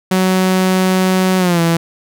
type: tone with pitch glide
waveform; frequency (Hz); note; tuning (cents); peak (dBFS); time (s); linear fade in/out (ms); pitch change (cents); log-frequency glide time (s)
sawtooth; 186.5 to 167.12; F#3 to E3; +14 to +24; -7; 0.11-1.77; 5; -190; 1.38-1.61
effects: none